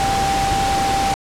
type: tone in noise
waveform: sine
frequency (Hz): 786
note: G5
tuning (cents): +4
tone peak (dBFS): -17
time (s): 0-1.14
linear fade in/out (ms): 0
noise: pink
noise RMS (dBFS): -22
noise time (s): 0-1.14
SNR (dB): +2
effects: low-pass 8000 Hz 12 dB/octave